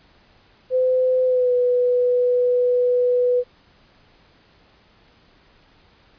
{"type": "tone with pitch glide", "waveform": "sine", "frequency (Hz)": [511, 493.6], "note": ["C5", "B4"], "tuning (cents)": [-41, -1], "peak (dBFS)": -15, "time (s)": [0.7, 3.44], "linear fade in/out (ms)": 50, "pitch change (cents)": -60, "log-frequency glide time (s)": [1.25, 1.53], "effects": ["pink hiss -55 dBFS RMS until 6.18 s", "resampled to 11025 Hz"]}